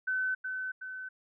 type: tone with echo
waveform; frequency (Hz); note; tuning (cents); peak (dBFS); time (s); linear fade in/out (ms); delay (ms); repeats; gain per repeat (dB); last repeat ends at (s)
sine; 1518; F#6; +44; -28; 0.07-0.35; 10; 370; 2; -5; 1.09
effects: none